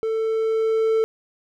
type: tone with level ramp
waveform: triangle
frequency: 444.4 Hz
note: A4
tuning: 17 cents sharp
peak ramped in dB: -19 to -14 dBFS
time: 0.03-1.04 s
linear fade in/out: 0 ms
effects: none